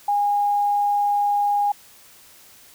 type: tone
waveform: sine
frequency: 818 Hz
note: G#5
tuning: 26 cents flat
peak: -17 dBFS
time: 0.08-1.72 s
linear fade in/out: 5 ms
effects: white hiss -49 dBFS RMS until 2.74 s